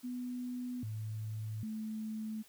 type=tone with pitch steps; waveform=sine; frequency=247.9 / 108.7 / 217.8 Hz; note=B3 / A2 / A3; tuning=+7 / -21 / -17 cents; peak=-37 dBFS; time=0.03-2.43 s; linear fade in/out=20 ms; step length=800 ms; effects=white hiss -62 dBFS RMS until 2.48 s